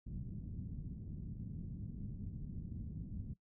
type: low-pass noise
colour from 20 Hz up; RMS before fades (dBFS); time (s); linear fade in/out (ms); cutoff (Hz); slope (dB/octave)
white; -45; 0.06-3.34; 10; 190; 24
effects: noise-tail reverb RT60 0.1 s tail -19 dB re dry